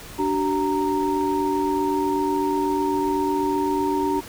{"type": "tone cluster", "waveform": "sine", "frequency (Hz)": [292.2, 380.2, 927], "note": ["D4", "F#4", "A#5"], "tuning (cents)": [-9, 47, -10], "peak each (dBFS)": -24, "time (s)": [0.18, 4.21], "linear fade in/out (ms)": 20, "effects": ["added 50 Hz sine -49 dBFS peak until 4.28 s", "pink hiss -40 dBFS RMS until 4.28 s"]}